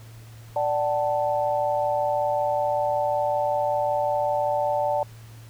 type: chord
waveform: sine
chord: D major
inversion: none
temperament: equal with one note detuned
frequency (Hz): 587.3 / 754.7 / 880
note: D5 / F#5 / A5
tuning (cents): 0 / +34 / 0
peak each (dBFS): -24 / -27 / -26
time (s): 0.56-5.03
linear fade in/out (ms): 2
effects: added 113 Hz sine -42 dBFS peak until 5.49 s + pink hiss -52 dBFS RMS until 5.49 s